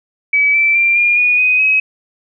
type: tone with pitch steps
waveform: sine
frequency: 2287 / 2328 / 2370 / 2413 / 2457 / 2501 / 2546 Hz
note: D7 / D7 / D7 / D7 / D#7 / D#7 / D#7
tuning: -47 / -16 / +15 / +46 / -22 / +8 / +39 cents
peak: -9 dBFS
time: 0.33-1.8 s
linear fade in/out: 5 ms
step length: 210 ms
effects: none